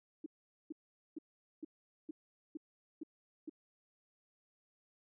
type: tone bursts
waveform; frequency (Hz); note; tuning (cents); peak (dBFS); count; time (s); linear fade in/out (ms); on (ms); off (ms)
sine; 311.1; D#4; 0; -40; 8; 0.24-3.496; 5; 22; 440
effects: none